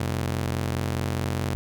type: ring-modulated tone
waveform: sawtooth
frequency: 110 Hz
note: A2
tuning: in tune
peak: -18 dBFS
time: 0-1.55 s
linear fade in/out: 0 ms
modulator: 22.4 Hz
effects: none